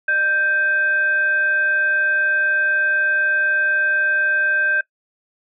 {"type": "tone with frequency modulation", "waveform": "sine", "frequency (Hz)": 1568, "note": "G6", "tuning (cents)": 0, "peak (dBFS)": -15, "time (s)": [0.08, 4.81], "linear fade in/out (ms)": 5, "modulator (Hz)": 964, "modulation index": 0.31, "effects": ["noise-tail reverb RT60 0.1 s tail -20 dB re dry"]}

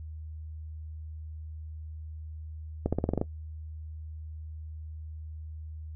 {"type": "accelerating click train", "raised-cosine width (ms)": 2, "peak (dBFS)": -13, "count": 8, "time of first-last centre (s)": [2.86, 3.214], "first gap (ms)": 66, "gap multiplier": 0.91, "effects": ["noise-tail reverb RT60 0.1 s tail -18 dB re dry", "added 78 Hz sine -38 dBFS peak until 5.95 s"]}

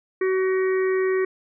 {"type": "harmonic tone", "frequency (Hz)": 376.8, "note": "F#4", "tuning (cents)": 32, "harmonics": [1, 3, 4, 5, 6], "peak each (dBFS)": [-19, -34, -39, -31, -39], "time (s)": [0.21, 1.25], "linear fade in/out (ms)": 5, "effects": []}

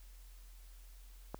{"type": "click", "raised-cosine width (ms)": 1, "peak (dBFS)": -26, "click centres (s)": 1.345, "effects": ["added 43 Hz sine -52 dBFS peak until 1.39 s", "white hiss -65 dBFS RMS until 1.39 s"]}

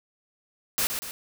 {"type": "noise with echo", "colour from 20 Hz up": "white", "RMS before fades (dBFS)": -25, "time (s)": [0.78, 0.87], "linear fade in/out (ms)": 0, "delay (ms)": 120, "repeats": 2, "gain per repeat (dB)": -6, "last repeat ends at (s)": 1.11, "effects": []}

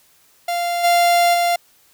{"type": "tone with level steps", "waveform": "45% pulse", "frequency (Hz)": 695, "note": "F5", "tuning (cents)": -9, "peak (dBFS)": [-19, -12, -15], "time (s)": [0.48, 1.56], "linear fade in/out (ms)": 5, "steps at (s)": [0.83, 1.33], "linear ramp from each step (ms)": 20, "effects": ["white hiss -55 dBFS RMS until 1.93 s"]}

